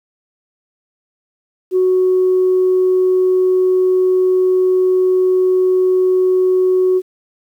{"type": "tone", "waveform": "sine", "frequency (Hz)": 370, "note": "F#4", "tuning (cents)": 0, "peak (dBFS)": -9, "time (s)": [1.71, 7.02], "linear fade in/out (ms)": 50, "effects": ["tanh soft clip ceiling -6 dBFS", "8-bit"]}